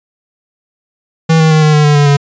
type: tone with pitch steps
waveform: square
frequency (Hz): 161.6 / 158.73 / 155.92 / 153.15 / 150.43 / 147.76 / 145.14 / 142.56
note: E3 / D#3 / D#3 / D#3 / D3 / D3 / D3 / C#3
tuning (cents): -34 / +35 / +4 / -27 / +42 / +11 / -20 / +49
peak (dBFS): -6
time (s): 1.29-2.17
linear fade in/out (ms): 10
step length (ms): 110
effects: resampled to 16000 Hz